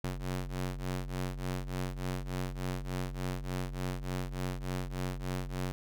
sawtooth ring-modulated tone, 91.6 Hz, F#2, 17 cents flat, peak -27 dBFS, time 0.04-5.72 s, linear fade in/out 0 ms, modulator 47.5 Hz, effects none

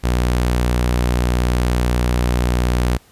sawtooth tone with vibrato, 60.8 Hz, B1, 26 cents flat, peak -11 dBFS, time 0.03-2.98 s, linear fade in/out 20 ms, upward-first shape square, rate 16 Hz, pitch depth 15 cents each way, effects pink hiss -51 dBFS RMS until 3.11 s + resampled to 32000 Hz

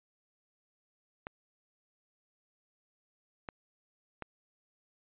clicks, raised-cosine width 0.5 ms, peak -24 dBFS, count 3, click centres 1.269 / 3.488 / 4.223 s, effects resampled to 8000 Hz

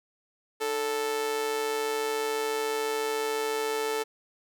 sawtooth tone with amplitude modulation, 440 Hz, A4, in tune, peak -21 dBFS, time 0.6-4.04 s, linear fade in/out 20 ms, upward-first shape sine, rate 134 Hz, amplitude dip 50%, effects none

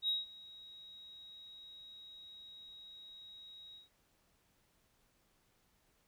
sine tone with ADSR envelope, 3804 Hz, A#7, 34 cents sharp, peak -29 dBFS, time 0.02-3.89 s, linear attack 64 ms, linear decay 170 ms, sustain -22 dB, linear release 140 ms, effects tanh soft clip ceiling -26 dBFS + pink hiss -74 dBFS RMS until 6.07 s

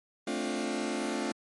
sawtooth chord, D minor seventh, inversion second, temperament just, 220.2 / 264.3 / 293.7 / 352.4 Hz, A3 / C4 / D4 / F4, +2 / +18 / 0 / +16 cents, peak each -32 dBFS, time 0.27-1.32 s, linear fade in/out 5 ms, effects MP3 48 kbps

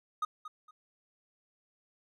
triangle tone with echo, 1244.5 Hz, D#6, in tune, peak -27 dBFS, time 0.22-0.25 s, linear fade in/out 5 ms, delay 230 ms, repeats 2, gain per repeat -12 dB, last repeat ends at 0.71 s, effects none

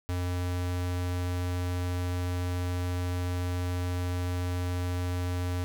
square tone, 89.3 Hz, F2, 39 cents sharp, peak -29 dBFS, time 0.09-5.64 s, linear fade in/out 0 ms, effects none

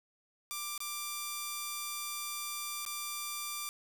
5% pulse tone with dropouts, 1180 Hz, D6, 8 cents sharp, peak -25 dBFS, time 0.51-3.69 s, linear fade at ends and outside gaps 0 ms, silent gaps 0.778-0.804 / 2.851-2.863 s, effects 9-bit

